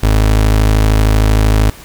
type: tone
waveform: 30% pulse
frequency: 53 Hz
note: G#1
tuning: 36 cents sharp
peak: -5 dBFS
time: 0.03-1.7 s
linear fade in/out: 5 ms
effects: pink hiss -36 dBFS RMS until 1.84 s